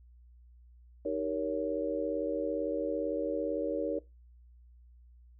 sine chord, Eb dominant seventh, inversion none, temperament just, 311.1 / 388.9 / 466.7 / 560 Hz, Eb4 / G4 / Bb4 / Db5, 0 / -14 / +2 / +18 cents, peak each -36 / -39 / -34 / -34 dBFS, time 1.05-3.99 s, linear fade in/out 5 ms, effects noise-tail reverb RT60 0.2 s tail -19 dB re dry + added 60 Hz sine -54 dBFS peak until 5.39 s

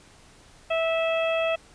harmonic tone, 654 Hz, E5, 14 cents flat, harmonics 1 / 2 / 3 / 4 / 5, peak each -23 / -33 / -38 / -30 / -37 dBFS, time 0.7-1.56 s, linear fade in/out 10 ms, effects pink hiss -53 dBFS RMS until 1.74 s + resampled to 22050 Hz

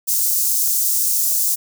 white high-pass noise, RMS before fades -18 dBFS, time 0.07-1.56 s, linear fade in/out 20 ms, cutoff 5900 Hz, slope 24 dB/octave, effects none

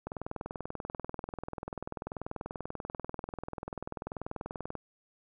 click train, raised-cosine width 1 ms, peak -23 dBFS, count 97, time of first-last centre 0.07-4.753 s, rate 20.5 Hz, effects none

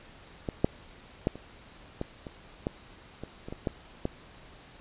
clicks, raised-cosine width 2 ms, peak -17 / -8 / -11 / -28 / -18 / -26 / -15 / -24 / -25 / -23 / -14 / -15 dBFS, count 12, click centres 0.488 / 0.645 / 1.271 / 1.356 / 2.014 / 2.268 / 2.669 / 3.236 / 3.485 / 3.525 / 3.672 / 4.054 s, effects pink hiss -52 dBFS RMS until 4.8 s + resampled to 8000 Hz

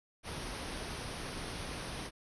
pink band-stop noise, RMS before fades -41 dBFS, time 0.23-2.11 s, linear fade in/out 50 ms, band 6200 to 8700 Hz, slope 96 dB/octave, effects resampled to 24000 Hz

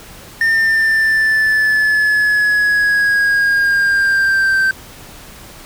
triangle linear sweep, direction down, 1813 to 1554 Hz, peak -9 dBFS, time 0.41-4.71 s, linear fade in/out 2 ms, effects pink hiss -37 dBFS RMS until 5.65 s

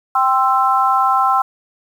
sine chord, C major, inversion second, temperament equal with one note detuned, 784 / 1046.5 / 1326.1 Hz, G5 / C6 / E6, 0 / 0 / +10 cents, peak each -16 dBFS, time 0.15-1.42 s, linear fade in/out 5 ms, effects 7-bit

